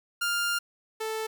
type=tone pair in turn; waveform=sawtooth; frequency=1400 / 439.9 Hz; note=F6 / A4; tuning=+4 / 0 cents; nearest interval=octave + minor sixth; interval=2004 cents; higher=first; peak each=-22 / -26 dBFS; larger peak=first; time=0.21-0.59 / 1-1.27 s; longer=first; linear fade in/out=10 ms; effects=10-bit